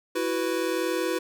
square chord, E suspended second, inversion none, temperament equal, 329.6 / 370 / 493.9 Hz, E4 / F#4 / B4, 0 / 0 / 0 cents, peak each -30 dBFS, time 0.15-1.19 s, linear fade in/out 10 ms, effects none

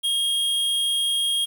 square tone, 3253 Hz, G#7, 37 cents flat, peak -21 dBFS, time 0.03-1.46 s, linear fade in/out 20 ms, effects 8-bit

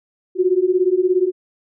sine beating tone pair, 357.1 / 374.1 Hz, F4 / F#4, +39 / +19 cents, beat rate 17 Hz, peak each -17 / -16 dBFS, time 0.35-1.32 s, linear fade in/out 50 ms, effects none

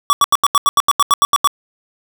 square tone bursts, 1140 Hz, C#6, 48 cents sharp, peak -9 dBFS, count 13, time 0.1-1.474 s, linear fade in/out 0 ms, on 30 ms, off 82 ms, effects 8-bit

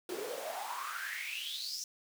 pink noise with high-pass filter sweep, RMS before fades -40 dBFS, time 0.09-1.84 s, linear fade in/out 2 ms, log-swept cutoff 340 to 5900 Hz, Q 9.2, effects none

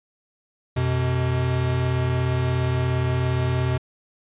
square tone pair together, 89.59 / 126.7 Hz, F2 / B2, +45 / +45 cents, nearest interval tritone, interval 600 cents, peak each -26 / -22 dBFS, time 0.76-3.78 s, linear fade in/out 10 ms, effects resampled to 8000 Hz

